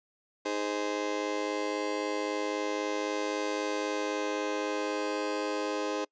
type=chord; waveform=30% pulse; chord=Ab major; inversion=second; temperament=just; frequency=311.5 / 415.3 / 519.1 Hz; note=Eb4 / Ab4 / C5; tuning=+2 / 0 / -14 cents; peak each=-32 dBFS; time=0.45-6.05 s; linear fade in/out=10 ms; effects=noise-tail reverb RT60 0.1 s tail -26 dB re dry + resampled to 16000 Hz